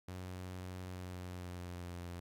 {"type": "tone with pitch glide", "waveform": "sawtooth", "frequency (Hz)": [91.7, 87.51], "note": ["F#2", "F2"], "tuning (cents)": [-15, 4], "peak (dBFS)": -39, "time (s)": [0.08, 2.2], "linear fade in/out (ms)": 5, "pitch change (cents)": -81, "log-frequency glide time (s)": [0.88, 2.01], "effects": ["MP3 96 kbps"]}